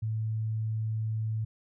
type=tone; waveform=sine; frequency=110 Hz; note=A2; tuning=in tune; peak=-28 dBFS; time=0.02-1.45 s; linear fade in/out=10 ms; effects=none